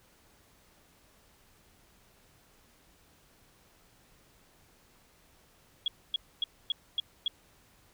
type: tone bursts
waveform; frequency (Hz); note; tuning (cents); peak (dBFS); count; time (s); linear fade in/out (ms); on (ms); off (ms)
sine; 3322; G#7; 0; -26; 6; 5.86-7.28; 2; 20; 260
effects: pink hiss -63 dBFS RMS until 7.93 s